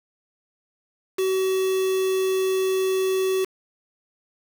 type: tone with quantisation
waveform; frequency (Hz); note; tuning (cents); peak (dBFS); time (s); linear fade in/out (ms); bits
triangle; 378.6; F#4; +40; -18; 1.18-3.45; 10; 5
effects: none